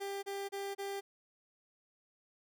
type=tone bursts; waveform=30% pulse; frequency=396.8 Hz; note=G4; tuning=21 cents sharp; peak=-35 dBFS; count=4; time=0-1.01 s; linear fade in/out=20 ms; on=230 ms; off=30 ms; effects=none